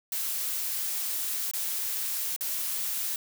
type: noise with dropouts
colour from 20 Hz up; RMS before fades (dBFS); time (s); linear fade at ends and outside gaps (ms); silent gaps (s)
blue; -31; 0.12-3.16; 2; 1.513-1.535 / 2.363-2.408
effects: none